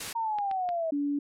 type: noise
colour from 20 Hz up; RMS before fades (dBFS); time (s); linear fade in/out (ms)
white; -35; 0-0.13; 5
type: exponential sweep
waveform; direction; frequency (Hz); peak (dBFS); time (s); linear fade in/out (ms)
sine; down; 932.3 to 635; -27; 0.15-0.91; 10
type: clicks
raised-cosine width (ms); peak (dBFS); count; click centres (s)
0.3; -26; 3; 0.386 / 0.513 / 0.69
type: tone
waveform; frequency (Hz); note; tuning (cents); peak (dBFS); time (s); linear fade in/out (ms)
sine; 286.9; D4; -40; -26; 0.92-1.19; 5
effects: low-pass 10000 Hz 12 dB/octave